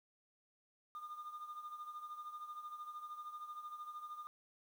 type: tone with tremolo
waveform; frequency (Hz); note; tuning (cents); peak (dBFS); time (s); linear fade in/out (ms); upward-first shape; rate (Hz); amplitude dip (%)
sine; 1214; D#6; -43; -40; 0.95-4.27; 0; triangle; 13; 80
effects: tanh soft clip ceiling -42 dBFS + 11-bit